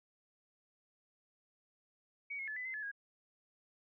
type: tone with pitch steps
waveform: sine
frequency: 2256 / 2165 / 1726 / 2002 / 2063 / 1719 / 1639 Hz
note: C#7 / C#7 / A6 / B6 / C7 / A6 / G#6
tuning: +30 / -41 / -34 / +23 / -25 / -41 / -23 cents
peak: -39 dBFS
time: 2.3-2.916 s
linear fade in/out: 10 ms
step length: 88 ms
effects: none